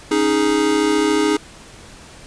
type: chord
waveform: square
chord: C# suspended second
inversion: none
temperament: equal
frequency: 277.2 / 311.1 / 415.3 Hz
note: C#4 / D#4 / G#4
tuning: 0 / 0 / 0 cents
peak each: -24 / -18 / -19 dBFS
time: 0.11-1.37 s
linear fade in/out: 5 ms
effects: pink hiss -41 dBFS RMS until 2.26 s + resampled to 22050 Hz